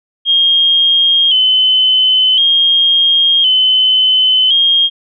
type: tone with vibrato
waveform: sine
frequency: 3136 Hz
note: G7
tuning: in tune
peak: -7 dBFS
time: 0.25-4.9 s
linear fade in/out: 50 ms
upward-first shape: square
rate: 0.47 Hz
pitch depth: 54 cents each way
effects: none